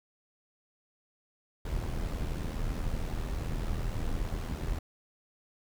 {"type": "noise with amplitude modulation", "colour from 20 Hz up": "brown", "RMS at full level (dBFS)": -30, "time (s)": [1.65, 4.79], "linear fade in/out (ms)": 5, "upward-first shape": "sine", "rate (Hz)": 80.8, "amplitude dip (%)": 60, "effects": []}